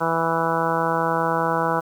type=harmonic tone; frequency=164.81 Hz; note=E3; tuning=in tune; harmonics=1 / 2 / 3 / 4 / 5 / 6 / 7 / 8 / 9; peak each=-29 / -30 / -26 / -28 / -27 / -25 / -31 / -28 / -30 dBFS; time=0-1.81 s; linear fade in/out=20 ms; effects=8-bit